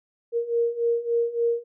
sine beating tone pair, 466.2 / 469.7 Hz, A#4 / A#4, 0 / +13 cents, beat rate 3.5 Hz, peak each -26 / -23 dBFS, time 0.32-1.64 s, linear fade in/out 50 ms, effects none

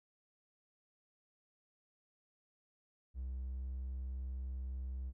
triangle tone with pitch glide, 64.1 to 64.55 Hz, C2 to C2, -35 to -23 cents, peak -36 dBFS, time 3.14-5.13 s, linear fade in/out 50 ms, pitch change +12 cents, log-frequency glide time 3.42-3.59 s, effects tanh soft clip ceiling -33 dBFS

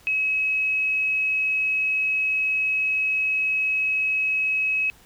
sine tone, 2561 Hz, D#7, 49 cents sharp, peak -20 dBFS, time 0.07-4.9 s, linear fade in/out 0 ms, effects pink hiss -53 dBFS RMS until 5.05 s

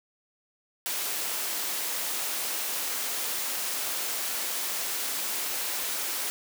white high-pass noise, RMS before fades -31 dBFS, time 0.86-6.3 s, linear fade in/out 0 ms, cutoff 310 Hz, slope 12 dB/octave, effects none

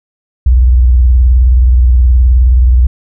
sine tone with vibrato, 61.74 Hz, B1, in tune, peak -3 dBFS, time 0.46-2.87 s, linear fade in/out 5 ms, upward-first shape triangle, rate 19 Hz, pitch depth 210 cents each way, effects none

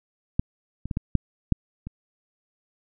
clicks, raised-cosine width 5 ms, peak -8 / -20 / -16 / -13 / -6 / -6 / -22 dBFS, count 7, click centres 0.395 / 0.856 / 0.912 / 0.971 / 1.153 / 1.523 / 1.87 s, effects none

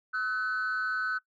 sine tone pair together, 1290 / 1505.2 Hz, E6 / F#6, -38 / +29 cents, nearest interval minor third, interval 267 cents, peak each -32 / -27 dBFS, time 0.13-1.19 s, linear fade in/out 20 ms, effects noise-tail reverb RT60 0.1 s tail -22 dB re dry + tanh soft clip ceiling -25 dBFS

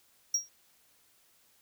triangle tone with exponential decay, 5650 Hz, F8, 19 cents sharp, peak -21 dBFS, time 0.34-0.49 s, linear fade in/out 5 ms, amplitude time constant 32 ms, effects white hiss -66 dBFS RMS until 1.61 s

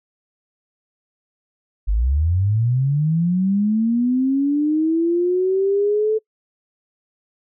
sine linear sweep, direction up, 46.25 to 440 Hz, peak -15 dBFS, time 1.87-6.19 s, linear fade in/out 20 ms, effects noise-tail reverb RT60 0.1 s tail -25 dB re dry

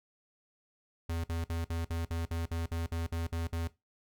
square tone bursts, 83.3 Hz, E2, 19 cents sharp, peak -33 dBFS, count 13, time 1.09-3.676 s, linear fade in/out 5 ms, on 150 ms, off 53 ms, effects noise-tail reverb RT60 0.2 s tail -17 dB re dry

